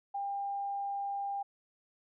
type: tone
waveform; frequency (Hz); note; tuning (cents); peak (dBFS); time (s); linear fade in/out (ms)
sine; 799; G5; +33; -33; 0.14-1.43; 10
effects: none